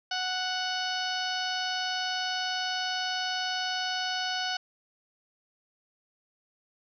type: harmonic tone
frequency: 740 Hz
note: F#5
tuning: in tune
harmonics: 1 / 2 / 3 / 4 / 5 / 6 / 7 / 8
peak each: -34 / -34 / -44 / -35 / -41 / -37 / -39 / -45 dBFS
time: 0.11-4.57 s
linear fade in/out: 5 ms
effects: none